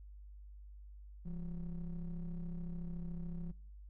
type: ring-modulated tone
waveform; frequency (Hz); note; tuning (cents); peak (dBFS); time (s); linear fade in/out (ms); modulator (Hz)
triangle; 93.9; F#2; +26; -34; 1.25-3.52; 10; 77
effects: noise-tail reverb RT60 0.5 s tail -24 dB re dry + added 50 Hz sine -50 dBFS peak until 3.89 s